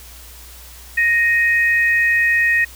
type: tone pair together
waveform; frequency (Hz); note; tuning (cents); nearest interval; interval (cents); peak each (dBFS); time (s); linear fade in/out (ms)
sine; 1864.7 / 2517; A#6 / D#7; 0 / +19; perfect fourth; 519; -13 / -21; 0.97-2.65; 10
effects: added 60 Hz sine -40 dBFS peak until 2.75 s + white hiss -41 dBFS RMS until 2.75 s